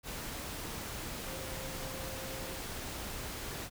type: tone in noise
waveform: sine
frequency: 528 Hz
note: C5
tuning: 16 cents sharp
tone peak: -47 dBFS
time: 1.25-2.61 s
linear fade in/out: 50 ms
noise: pink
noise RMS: -41 dBFS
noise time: 0.03-3.7 s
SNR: -9 dB
effects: none